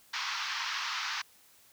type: band-pass noise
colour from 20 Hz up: pink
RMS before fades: -35 dBFS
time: 0.13-1.22 s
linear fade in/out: 10 ms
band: 950 to 5800 Hz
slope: 48 dB/octave
effects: white hiss -61 dBFS RMS until 1.72 s